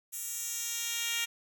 10% pulse tone with high-pass filter sweep, 466.2 Hz, A#4, in tune, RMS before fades -35 dBFS, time 0.12-1.26 s, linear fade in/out 20 ms, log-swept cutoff 9500 to 2800 Hz, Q 1.2, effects none

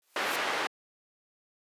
white noise with exponential growth, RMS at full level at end -35 dBFS, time 0.02-0.36 s, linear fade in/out 1 ms, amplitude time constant 72 ms
white low-pass noise, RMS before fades -30 dBFS, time 0.16-0.67 s, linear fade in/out 2 ms, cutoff 2000 Hz, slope 12 dB/octave
effects high-pass 400 Hz 12 dB/octave + resampled to 32000 Hz

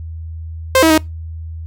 sawtooth tone with pitch steps, 524 / 322.1 / 313.8 Hz, C5 / E4 / D#4, +2 / -40 / +15 cents, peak -4 dBFS, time 0.75-0.978 s, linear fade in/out 2 ms, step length 76 ms, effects noise-tail reverb RT60 0.2 s tail -23 dB re dry + added 81 Hz sine -25 dBFS peak until 1.66 s

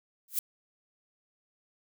violet noise with exponential growth, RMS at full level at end -24 dBFS, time 0.28-0.39 s, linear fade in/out 2 ms, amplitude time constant 23 ms, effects none

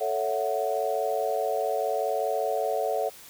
sine chord, F# minor seventh, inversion first, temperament equal, 440 / 554.4 / 659.3 / 740 Hz, A4 / C#5 / E5 / F#5, 0 / 0 / 0 / 0 cents, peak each -30 dBFS, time 0-3.1 s, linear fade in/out 20 ms, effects white hiss -48 dBFS RMS until 3.29 s

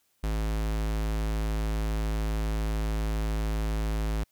square tone, 53.6 Hz, A1, 45 cents flat, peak -27 dBFS, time 0.23-4.24 s, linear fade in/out 10 ms, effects white hiss -71 dBFS RMS until 4.31 s

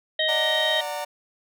harmonic tone, 626 Hz, D#5, 10 cents sharp, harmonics 1 / 3 / 5 / 6, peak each -26 / -26 / -26 / -26 dBFS, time 0.19-0.81 s, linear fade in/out 5 ms
40% pulse chord, D augmented, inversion none, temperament just, 587.3 / 734.2 / 917.7 Hz, D5 / F#5 / A#5, 0 / -14 / -27 cents, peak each -31 / -33 / -32 dBFS, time 0.28-1.05 s, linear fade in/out 10 ms
effects none

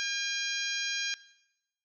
harmonic tone with a mistuned harmonic, 808 Hz, G#5, 48 cents flat, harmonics 2 / 3 / 4 / 5 / 6 / 7 / 8, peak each -35 / -37 / -38 / -39 / -40 / -40 / -41 dBFS, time 0-1.14 s, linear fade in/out 0 ms, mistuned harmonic 7, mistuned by -23 cents, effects noise-tail reverb RT60 0.9 s tail -19 dB re dry

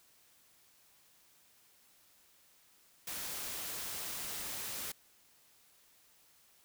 white noise, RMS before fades -41 dBFS, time 3.07-4.92 s, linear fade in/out 5 ms, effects white hiss -66 dBFS RMS until 6.64 s

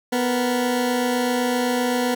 20% pulse tone pair together, 247.7 / 467.6 Hz, B3 / A#4, +5 / +5 cents, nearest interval major seventh, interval 1100 cents, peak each -15 / -24 dBFS, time 0.12-2.15 s, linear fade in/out 10 ms, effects none

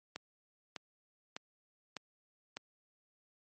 click train, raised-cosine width 0.2 ms, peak -23 dBFS, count 5, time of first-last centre 0.16-2.57 s, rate 1.66 Hz, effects high-pass 150 Hz 12 dB/octave + MP3 32 kbps

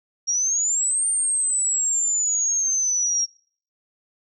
sine exponential two-way sweep, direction up then down, 5590 to 8870 to 5590 Hz, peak -19 dBFS, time 0.27-3.26 s, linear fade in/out 20 ms, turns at 1.07 s, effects noise-tail reverb RT60 0.5 s tail -23 dB re dry

